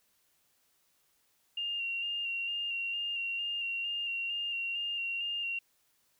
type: tone with vibrato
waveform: sine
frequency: 2783 Hz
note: F7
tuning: 7 cents flat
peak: -32 dBFS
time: 1.57-5.59 s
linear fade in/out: 5 ms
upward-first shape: square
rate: 2.2 Hz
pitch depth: 20 cents each way
effects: white hiss -72 dBFS RMS until 6.19 s